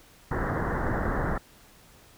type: low-pass noise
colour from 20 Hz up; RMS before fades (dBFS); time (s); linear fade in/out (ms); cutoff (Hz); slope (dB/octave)
pink; -28; 0.31-1.38; 5; 1900; 96
effects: pink hiss -55 dBFS RMS until 2.17 s